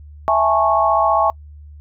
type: chord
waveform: sine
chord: A major seventh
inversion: second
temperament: just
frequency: 660 / 825 / 880 / 1100 Hz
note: E5 / G#5 / A5 / C#6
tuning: +2 / -12 / 0 / -14 cents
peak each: -17 / -18 / -21 / -17 dBFS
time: 0.28-1.3 s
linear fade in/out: 0 ms
effects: noise-tail reverb RT60 0.1 s tail -26 dB re dry + added 74 Hz sine -36 dBFS peak until 1.8 s